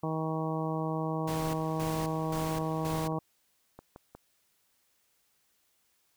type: harmonic tone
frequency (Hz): 158.9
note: D#3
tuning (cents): +37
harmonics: 1 / 2 / 3 / 4 / 5 / 6 / 7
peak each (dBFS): -33 / -36 / -38 / -39 / -40 / -41 / -41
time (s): 0.03-3.19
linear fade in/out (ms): 5
type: noise with tremolo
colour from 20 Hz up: pink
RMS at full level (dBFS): -40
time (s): 1.27-3.08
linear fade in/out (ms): 10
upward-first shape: square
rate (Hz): 1.9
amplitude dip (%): 75
type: clicks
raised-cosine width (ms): 1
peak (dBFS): -32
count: 7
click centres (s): 2.394 / 2.615 / 2.99 / 3.123 / 3.79 / 3.961 / 4.15
effects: white hiss -72 dBFS RMS until 6.16 s